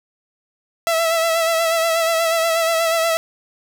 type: tone with vibrato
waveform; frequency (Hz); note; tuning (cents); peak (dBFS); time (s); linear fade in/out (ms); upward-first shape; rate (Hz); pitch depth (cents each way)
sawtooth; 659.3; E5; 0; -12; 0.87-3.17; 0; sine; 8.3; 35
effects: none